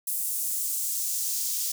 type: noise with high-pass filter sweep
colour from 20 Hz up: white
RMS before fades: -29 dBFS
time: 0.07-1.72 s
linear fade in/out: 5 ms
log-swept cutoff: 9500 to 5400 Hz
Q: 1.3
effects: none